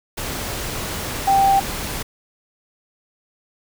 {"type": "tone in noise", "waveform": "sine", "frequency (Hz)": 784, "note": "G5", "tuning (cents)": 0, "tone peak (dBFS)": -12, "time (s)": [1.27, 1.6], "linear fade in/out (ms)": 10, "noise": "pink", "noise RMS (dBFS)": -27, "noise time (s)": [0.17, 2.03], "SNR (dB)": 12, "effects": []}